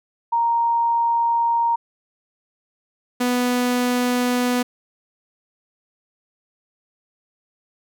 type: tone pair in turn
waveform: sine / sawtooth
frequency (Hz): 932.3 / 246.9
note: A#5 / B3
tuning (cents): 0 / 0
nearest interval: octave + major seventh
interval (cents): 2300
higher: first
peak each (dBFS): -16 / -14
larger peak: second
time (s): 0.32-1.76 / 3.2-4.63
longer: first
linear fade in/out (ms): 10
effects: none